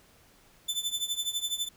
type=tone with tremolo; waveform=sawtooth; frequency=3520 Hz; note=A7; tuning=in tune; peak=-23 dBFS; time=0.68-1.69 s; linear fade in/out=10 ms; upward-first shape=triangle; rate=12 Hz; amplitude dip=90%; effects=pink hiss -60 dBFS RMS until 1.76 s